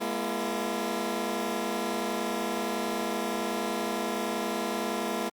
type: tone cluster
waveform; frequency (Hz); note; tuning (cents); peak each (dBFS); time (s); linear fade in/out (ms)
15% pulse; 208.6 / 239.3 / 339.1; G#3 / A#3 / E4; +8 / +46 / +49; -27; 0-5.3; 20
effects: Opus 48 kbps